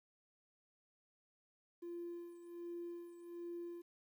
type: tone with tremolo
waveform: triangle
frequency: 344.8 Hz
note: F4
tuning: 22 cents flat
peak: -39 dBFS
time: 1.82-3.82 s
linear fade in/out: 10 ms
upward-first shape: sine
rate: 1.3 Hz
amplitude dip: 75%
effects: tanh soft clip ceiling -40 dBFS + 12-bit